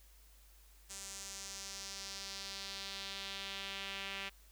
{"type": "tone with band-pass filter sweep", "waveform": "sawtooth", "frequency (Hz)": 195.8, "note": "G3", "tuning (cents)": -2, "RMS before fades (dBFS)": -45, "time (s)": [0.89, 4.3], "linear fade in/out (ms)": 20, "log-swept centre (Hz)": [7500, 2700], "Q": 2.1, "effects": ["added 50 Hz sine -60 dBFS peak until 4.51 s", "white hiss -66 dBFS RMS until 4.51 s"]}